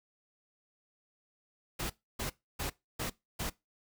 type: noise bursts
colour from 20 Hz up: pink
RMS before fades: -36 dBFS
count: 5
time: 1.79-3.5 s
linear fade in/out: 10 ms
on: 110 ms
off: 290 ms
effects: noise-tail reverb RT60 0.2 s tail -20 dB re dry